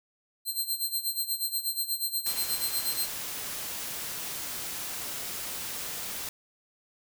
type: tone with tremolo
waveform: 10% pulse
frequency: 4143 Hz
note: C8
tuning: 18 cents flat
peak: -19 dBFS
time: 0.45-3.1 s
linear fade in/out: 50 ms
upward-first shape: sine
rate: 8.3 Hz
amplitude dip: 80%
type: noise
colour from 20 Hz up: white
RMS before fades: -36 dBFS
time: 2.26-6.29 s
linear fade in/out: 2 ms
effects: none